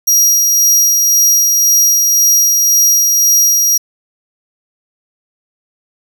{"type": "tone with tremolo", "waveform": "sawtooth", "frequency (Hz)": 5720, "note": "F8", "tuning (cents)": 41, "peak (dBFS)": -4, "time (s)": [0.07, 3.78], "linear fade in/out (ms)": 10, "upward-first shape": "sine", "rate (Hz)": 1.9, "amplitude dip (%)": 25, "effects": []}